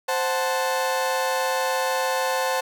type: chord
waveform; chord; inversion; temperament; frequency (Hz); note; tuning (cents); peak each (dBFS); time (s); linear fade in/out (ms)
30% pulse; F# diminished; second; equal; 523.3 / 740 / 880; C5 / F#5 / A5; 0 / 0 / 0; -22 / -26 / -24; 0.08-2.61; 10
effects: none